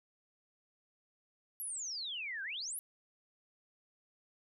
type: exponential two-way sweep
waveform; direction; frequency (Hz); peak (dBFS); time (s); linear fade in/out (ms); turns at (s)
sine; down then up; 11800 to 1517 to 11800; -38; 1.6-2.79; 0; 2.43
effects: none